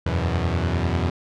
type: chord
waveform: sawtooth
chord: E suspended second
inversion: none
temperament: equal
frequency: 82.41 / 92.5 / 123.47 Hz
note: E2 / F#2 / B2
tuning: 0 / 0 / 0 cents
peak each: -19 / -21 / -24 dBFS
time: 0.06-1.1 s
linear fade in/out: 5 ms
effects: low-pass 4000 Hz 12 dB/octave